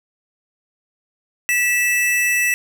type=tone pair together; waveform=square; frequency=1954.5 / 2637 Hz; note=B6 / E7; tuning=-19 / 0 cents; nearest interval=perfect fourth; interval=519 cents; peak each=-19 dBFS; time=1.49-2.54 s; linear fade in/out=0 ms; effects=none